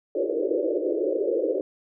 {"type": "band-pass noise", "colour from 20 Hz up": "white", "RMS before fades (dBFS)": -25, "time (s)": [0.15, 1.61], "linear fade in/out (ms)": 2, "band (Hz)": [310, 570], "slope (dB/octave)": 96, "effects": []}